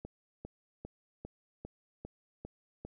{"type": "click train", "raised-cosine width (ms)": 2, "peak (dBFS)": -29, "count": 8, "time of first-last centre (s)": [0.05, 2.85], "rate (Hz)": 2.5, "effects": []}